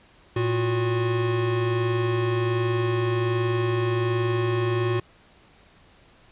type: tone pair together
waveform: square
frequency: 113.7 / 362.4 Hz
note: A#2 / F#4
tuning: -43 / -36 cents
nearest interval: octave + minor sixth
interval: 2007 cents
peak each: -25 dBFS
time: 0.36-5 s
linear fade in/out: 5 ms
effects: pink hiss -55 dBFS RMS until 6.31 s + resampled to 8000 Hz